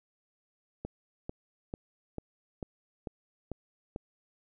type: click train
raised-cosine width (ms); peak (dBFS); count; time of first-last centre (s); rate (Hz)
2; -23; 8; 0.85-3.961; 2.25
effects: none